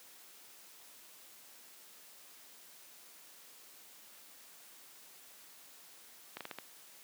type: slowing click train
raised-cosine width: 0.3 ms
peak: -25 dBFS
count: 5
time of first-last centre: 6.37-6.586 s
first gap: 37 ms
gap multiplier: 1.26
effects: white hiss -57 dBFS RMS until 7.03 s + high-pass 200 Hz 12 dB/octave